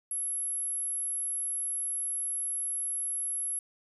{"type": "tone", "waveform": "sine", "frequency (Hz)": 11175, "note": "F9", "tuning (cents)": 0, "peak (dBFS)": -30, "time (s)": [0.11, 3.59], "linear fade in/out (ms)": 2, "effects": []}